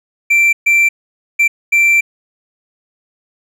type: tone bursts at uneven times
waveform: triangle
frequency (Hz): 2349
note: D7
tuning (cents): 0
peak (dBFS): -6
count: 4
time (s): 0.3-0.53 / 0.66-0.89 / 1.39-1.48 / 1.72-2.01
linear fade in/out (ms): 10
effects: none